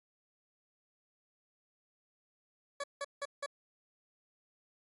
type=tone bursts; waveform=20% pulse; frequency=566 Hz; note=C#5; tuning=36 cents sharp; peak=-31 dBFS; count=4; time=2.8-3.462 s; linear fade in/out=5 ms; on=38 ms; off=170 ms; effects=AAC 32 kbps